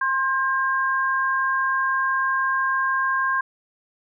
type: tone pair together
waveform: sine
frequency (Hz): 1058.9 / 1605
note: C6 / G6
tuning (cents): +20 / +40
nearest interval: perfect fifth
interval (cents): 720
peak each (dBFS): -22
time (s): 0.01-3.41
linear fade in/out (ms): 5
effects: none